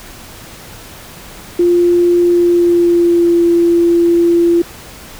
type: tone with pitch glide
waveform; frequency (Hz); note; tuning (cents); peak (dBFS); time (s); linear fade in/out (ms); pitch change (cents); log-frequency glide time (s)
sine; 349.2 to 341.8; F4 to F4; 0 to -37; -7; 1.59-4.62; 5; -37; 2.26-3.42
effects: pink hiss -34 dBFS RMS until 5.19 s